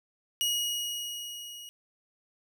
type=tone with level ramp; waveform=sawtooth; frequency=2894 Hz; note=F#7; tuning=39 cents flat; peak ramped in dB=-22 to -40 dBFS; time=0.41-1.69 s; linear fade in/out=0 ms; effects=none